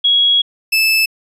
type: tone pair in turn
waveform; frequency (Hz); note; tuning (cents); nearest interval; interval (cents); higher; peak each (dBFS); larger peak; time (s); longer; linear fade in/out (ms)
sine / 30% pulse; 3322 / 2625; G#7 / E7; 0 / -8; major third; 408; first; -9 / -8; second; 0.04-0.42 / 0.72-1.06; first; 10
effects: resampled to 32000 Hz